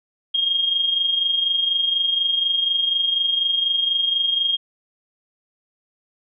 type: tone with amplitude modulation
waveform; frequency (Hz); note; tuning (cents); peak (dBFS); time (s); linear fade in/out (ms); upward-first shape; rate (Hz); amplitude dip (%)
sine; 3238; G#7; -45; -15; 0.34-4.57; 10; sine; 24.1; 55
effects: none